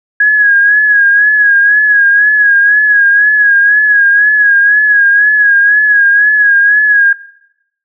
sine tone with vibrato, 1661.2 Hz, G#6, in tune, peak -4 dBFS, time 0.2-7.13 s, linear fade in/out 5 ms, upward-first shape sine, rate 2 Hz, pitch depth 51 cents each way, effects noise-tail reverb RT60 0.8 s tail -19 dB re dry

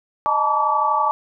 sine tone cluster, 617 / 860 / 892 / 953 / 1150 Hz, D#5 / A5 / A5 / A#5 / D6, -15 / -40 / +23 / +38 / -37 cents, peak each -28 / -21 / -24 / -27 / -19 dBFS, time 0.26-1.11 s, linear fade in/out 0 ms, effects none

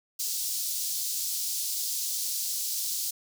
pink high-pass noise, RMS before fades -31 dBFS, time 0.19-3.11 s, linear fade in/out 10 ms, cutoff 4600 Hz, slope 24 dB/octave, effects none

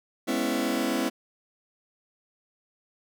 sawtooth chord, C# minor seventh, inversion second, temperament just, 207.9 / 249.5 / 277.2 / 332.6 Hz, G#3 / B3 / C#4 / E4, +2 / +18 / 0 / +16 cents, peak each -30 / -25 / -26 / -26 dBFS, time 0.27-1.1 s, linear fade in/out 20 ms, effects none

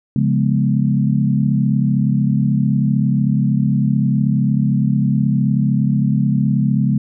sine chord, C# dominant seventh, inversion none, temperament equal, 138.59 / 174.61 / 207.7 / 246.9 Hz, C#3 / E#3 / G#3 / B3, 0 / 0 / 0 / 0 cents, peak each -16 / -22 / -17 / -22 dBFS, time 0.16-6.98 s, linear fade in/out 2 ms, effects none

